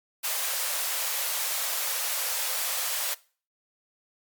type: high-pass noise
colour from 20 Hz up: white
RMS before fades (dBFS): -29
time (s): 0.23-3.15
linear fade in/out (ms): 20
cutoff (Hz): 480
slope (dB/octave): 96
effects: noise-tail reverb RT60 0.4 s tail -21 dB re dry + Opus 48 kbps